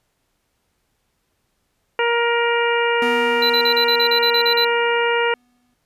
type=harmonic tone; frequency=470.6 Hz; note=A#4; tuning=16 cents sharp; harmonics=1 / 2 / 3 / 4 / 5 / 6; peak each=-19 / -22 / -24 / -25 / -26 / -27 dBFS; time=1.99-5.34 s; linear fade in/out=2 ms
type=tone with exponential decay; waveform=square; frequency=245.5 Hz; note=B3; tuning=10 cents flat; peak=-24 dBFS; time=3.02-5.74 s; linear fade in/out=2 ms; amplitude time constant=590 ms
type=tone bursts; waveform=triangle; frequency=4009 Hz; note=B7; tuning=25 cents sharp; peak=-15 dBFS; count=11; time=3.42-4.648 s; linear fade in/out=5 ms; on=78 ms; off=37 ms
effects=pink hiss -69 dBFS RMS until 5.85 s + resampled to 32000 Hz